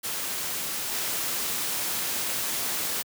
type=noise with level steps; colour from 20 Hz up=white; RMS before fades=-31 / -29 dBFS; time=0.03-3.03 s; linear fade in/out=20 ms; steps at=0.91 s; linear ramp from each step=20 ms; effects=high-pass 100 Hz 12 dB/octave